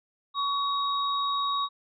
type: tone pair together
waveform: sine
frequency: 1125 / 3779 Hz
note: C#6 / A#7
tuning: +25 / +23 cents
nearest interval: octave + major sixth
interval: 2098 cents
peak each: -26 / -31 dBFS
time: 0.34-1.69 s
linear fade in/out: 50 ms
effects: none